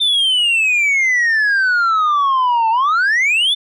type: exponential two-way sweep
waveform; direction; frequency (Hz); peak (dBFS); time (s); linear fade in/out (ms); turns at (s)
sine; down then up; 3604 to 880 to 3604; -9; 0-3.55; 20; 2.7
effects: tanh soft clip ceiling -11 dBFS